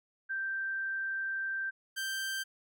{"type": "tone pair in turn", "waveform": ["sine", "sawtooth"], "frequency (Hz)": [1568, 1568], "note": ["G6", "G6"], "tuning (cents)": [0, 0], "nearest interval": "unison", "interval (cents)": 0, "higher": "neither", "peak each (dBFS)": [-32, -30], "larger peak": "second", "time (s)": [[0.29, 1.71], [1.96, 2.44]], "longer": "first", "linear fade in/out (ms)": 20, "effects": []}